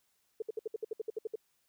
sine tone bursts, 440 Hz, A4, in tune, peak -32 dBFS, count 12, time 0.4-1.357 s, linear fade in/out 5 ms, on 22 ms, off 63 ms, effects white hiss -75 dBFS RMS until 1.68 s

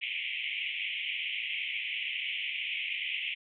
pink band-pass noise, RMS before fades -35 dBFS, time 0.01-3.35 s, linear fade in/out 20 ms, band 2100 to 3200 Hz, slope 96 dB/octave, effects none

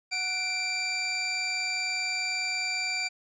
25% pulse tone pair together, 739.9 / 2349 Hz, F#5 / D7, 0 / 0 cents, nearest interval octave + minor sixth, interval 2000 cents, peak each -35 / -24 dBFS, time 0.11-3.09 s, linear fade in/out 20 ms, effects resampled to 22050 Hz

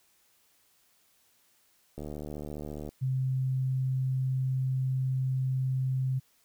click train, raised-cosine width 2 ms, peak -26 dBFS, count 69, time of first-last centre 1.98-2.89 s, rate 74.7 Hz
sine tone, 130.81 Hz, C3, in tune, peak -26 dBFS, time 3.01-6.2 s, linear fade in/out 20 ms
effects white hiss -67 dBFS RMS until 6.44 s

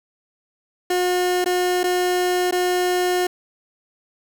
30% pulse tone with dropouts, 360 Hz, F#4, 47 cents flat, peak -15 dBFS, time 0.9-3.27 s, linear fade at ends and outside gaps 5 ms, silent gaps 1.444-1.459 / 1.833-1.839 / 2.511-2.523 s, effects 7-bit

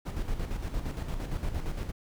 brown noise with tremolo, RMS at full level -31 dBFS, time 0.05-1.92 s, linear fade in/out 20 ms, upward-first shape square, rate 8.7 Hz, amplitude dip 50%, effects none

